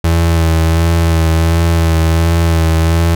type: tone with vibrato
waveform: 35% pulse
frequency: 82.41 Hz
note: E2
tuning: in tune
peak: -7 dBFS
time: 0.04-3.15 s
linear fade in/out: 5 ms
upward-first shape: sine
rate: 1.4 Hz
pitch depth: 28 cents each way
effects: none